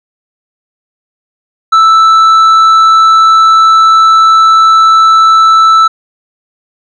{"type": "tone with tanh clipping", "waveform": "sine", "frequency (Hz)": 1318.5, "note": "E6", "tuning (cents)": 0, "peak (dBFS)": -3, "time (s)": [1.72, 5.88], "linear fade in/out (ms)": 10, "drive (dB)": 6, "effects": []}